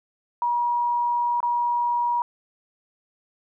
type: tone with dropouts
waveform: sine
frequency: 958 Hz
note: A#5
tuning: 47 cents sharp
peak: -20 dBFS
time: 0.42-2.22 s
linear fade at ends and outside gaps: 1 ms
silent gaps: 1.404-1.429 s
effects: none